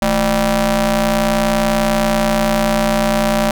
sawtooth ring-modulated tone, 189.4 Hz, F#3, 41 cents sharp, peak -6 dBFS, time 0.02-3.51 s, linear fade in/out 2 ms, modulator 409 Hz, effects none

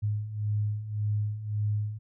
sine beating tone pair, 103.83 / 105.63 Hz, G#2 / G#2, 0 / +30 cents, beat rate 1.8 Hz, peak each -33 / -28 dBFS, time 0.02-1.99 s, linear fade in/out 20 ms, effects none

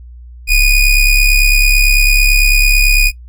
square ring-modulated tone, 1244.5 Hz, D#6, in tune, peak -4 dBFS, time 0.47-3.12 s, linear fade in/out 50 ms, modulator 1210 Hz, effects noise-tail reverb RT60 0.1 s tail -19 dB re dry + added 60 Hz sine -31 dBFS peak until 3.28 s

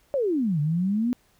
sine exponential two-way sweep, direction down then up, 587.3 to 143.7 to 252.8 Hz, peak -21 dBFS, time 0.14-1.13 s, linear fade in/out 0 ms, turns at 0.6 s, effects pink hiss -63 dBFS RMS until 1.39 s

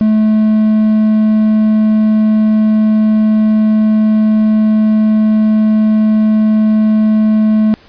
triangle tone, 216 Hz, A3, 32 cents flat, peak -5 dBFS, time 0.01-7.74 s, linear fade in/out 0 ms, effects pink hiss -43 dBFS RMS until 7.88 s + resampled to 11025 Hz

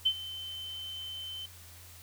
sine tone with ADSR envelope, 3075 Hz, G7, 34 cents flat, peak -21 dBFS, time 0.05-1.46 s, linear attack 14 ms, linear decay 65 ms, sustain -17 dB, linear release 6 ms, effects added 87 Hz sine -53 dBFS peak until 2.02 s + white hiss -53 dBFS RMS until 2.02 s

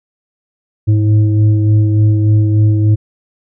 sine tone with frequency modulation, 105.8 Hz, G#2, 33 cents sharp, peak -7 dBFS, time 0.87-2.96 s, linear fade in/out 20 ms, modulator 215 Hz, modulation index 0.52, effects none

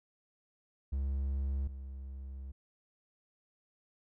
triangle tone pair in turn, 68.2 / 66.95 Hz, C#2 / C2, -28 / +40 cents, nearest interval unison, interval 32 cents, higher first, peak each -29 / -39 dBFS, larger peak first, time 0.92-1.68 / 1.68-2.52 s, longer second, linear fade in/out 10 ms, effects none

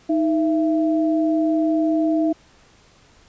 sine tone pair together, 314.9 / 669 Hz, D#4 / E5, +21 / +25 cents, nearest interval octave + minor second, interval 1304 cents, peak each -17 / -23 dBFS, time 0.09-2.33 s, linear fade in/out 10 ms, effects pink hiss -53 dBFS RMS until 3.28 s + resampled to 16000 Hz

